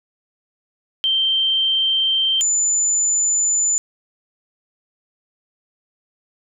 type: tone pair in turn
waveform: sine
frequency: 3136 / 7026 Hz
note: G7 / A8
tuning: 0 / -3 cents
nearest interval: octave + major second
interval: 1397 cents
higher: second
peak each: -15 dBFS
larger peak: neither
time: 1.04-2.41 / 2.41-3.78 s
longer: neither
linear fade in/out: 0 ms
effects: none